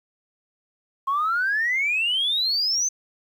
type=exponential sweep; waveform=sine; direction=up; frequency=1066 to 6290 Hz; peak=-19 dBFS; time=1.07-2.89 s; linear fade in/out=10 ms; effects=tanh soft clip ceiling -16 dBFS + 9-bit